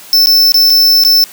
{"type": "tone with dropouts", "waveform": "square", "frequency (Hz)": 5300, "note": "E8", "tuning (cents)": 9, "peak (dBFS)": -5, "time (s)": [0.13, 1.24], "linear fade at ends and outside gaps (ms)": 0, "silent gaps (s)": [[0.26, 0.27], [0.52, 0.543], [0.699, 0.703], [1.037, 1.049]], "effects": ["white hiss -34 dBFS RMS until 1.32 s", "high-pass 150 Hz 12 dB/octave"]}